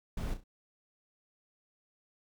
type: noise with echo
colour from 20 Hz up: brown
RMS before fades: -35 dBFS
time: 0.17-0.34 s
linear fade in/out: 5 ms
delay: 33 ms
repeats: 3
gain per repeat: -9 dB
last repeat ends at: 0.439 s
effects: none